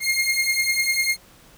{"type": "beating tone pair", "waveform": "sawtooth", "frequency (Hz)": [2129, 2139], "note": ["C7", "C7"], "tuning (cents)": [30, 38], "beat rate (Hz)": 10, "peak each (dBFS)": -19, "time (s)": [0, 1.17], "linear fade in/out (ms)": 50, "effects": ["pink hiss -51 dBFS RMS until 1.57 s"]}